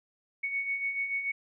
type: beating tone pair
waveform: sine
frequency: 2217 / 2223.9 Hz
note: C#7 / C#7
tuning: 0 / +5 cents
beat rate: 6.9 Hz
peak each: -38 / -30 dBFS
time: 0.43-1.32 s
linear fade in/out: 10 ms
effects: none